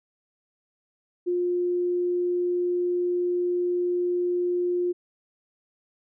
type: tone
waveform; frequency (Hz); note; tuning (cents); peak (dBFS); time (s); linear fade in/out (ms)
sine; 354.6; F4; +26; -22; 1.26-4.93; 20
effects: none